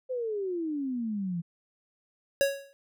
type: exponential sweep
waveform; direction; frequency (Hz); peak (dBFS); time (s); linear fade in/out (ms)
sine; down; 523.3 to 164.81; -29; 0.09-1.42; 20
type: tone with exponential decay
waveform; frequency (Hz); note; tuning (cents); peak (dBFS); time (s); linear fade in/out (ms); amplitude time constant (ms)
square; 554.4; C#5; 0; -19; 2.41-2.73; 0; 68
effects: none